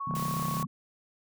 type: tone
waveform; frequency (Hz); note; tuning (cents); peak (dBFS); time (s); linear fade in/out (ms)
sine; 1108.7; C#6; 0; -32; 0-0.65; 10
type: chord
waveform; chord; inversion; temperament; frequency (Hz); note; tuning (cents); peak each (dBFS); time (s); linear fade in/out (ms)
sine; C# diminished seventh; none; equal; 138.59 / 164.81 / 196 / 233.1; C#3 / E3 / G3 / Bb3; 0 / 0 / 0 / 0; -37 / -34 / -40 / -40; 0.07-0.67; 5
type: click train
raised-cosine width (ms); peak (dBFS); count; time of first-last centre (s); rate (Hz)
1; -26; 19; 0.11-0.627; 34.8
type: noise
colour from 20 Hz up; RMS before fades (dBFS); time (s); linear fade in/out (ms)
white; -41; 0.15-0.63; 2
effects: none